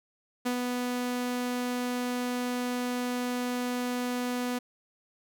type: tone with ADSR envelope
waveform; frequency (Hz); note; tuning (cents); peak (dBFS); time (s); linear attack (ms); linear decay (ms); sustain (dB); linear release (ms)
sawtooth; 246.9; B3; 0; -22; 0.45-4.59; 15; 88; -3; 11
effects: none